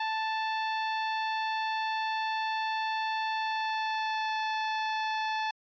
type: tone with pitch glide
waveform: sawtooth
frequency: 880 to 871.9 Hz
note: A5 to A5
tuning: 0 to -16 cents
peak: -25 dBFS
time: 0-5.51 s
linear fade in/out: 5 ms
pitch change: -16 cents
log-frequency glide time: 3.32-4.36 s
effects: resampled to 11025 Hz